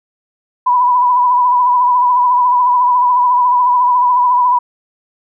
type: tone with vibrato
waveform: sine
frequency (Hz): 987.8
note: B5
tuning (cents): 0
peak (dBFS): -8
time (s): 0.66-4.59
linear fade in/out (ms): 10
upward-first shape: triangle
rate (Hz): 14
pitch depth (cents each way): 49
effects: none